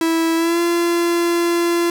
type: tone with pitch glide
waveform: 45% pulse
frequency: 328.1 to 342.6 Hz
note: E4 to F4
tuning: -8 to -33 cents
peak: -15 dBFS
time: 0.01-1.9 s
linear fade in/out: 2 ms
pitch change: +75 cents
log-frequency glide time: 0.36-0.6 s
effects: none

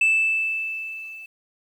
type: tone with level ramp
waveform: sine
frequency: 2637 Hz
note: E7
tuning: in tune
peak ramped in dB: -12 to -37 dBFS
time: 0.01-1.26 s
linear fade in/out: 5 ms
effects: tanh soft clip ceiling -14 dBFS + 9-bit

